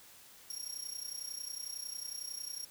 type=tone with amplitude modulation; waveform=25% pulse; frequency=5588 Hz; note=F8; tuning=in tune; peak=-32 dBFS; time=0.5-2.65 s; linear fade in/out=2 ms; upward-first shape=sine; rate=31 Hz; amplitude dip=80%; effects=white hiss -57 dBFS RMS until 2.7 s